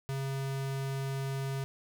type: tone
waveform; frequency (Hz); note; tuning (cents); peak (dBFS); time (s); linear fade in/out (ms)
square; 135.8; C#3; -35; -33; 0.09-1.64; 0
effects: none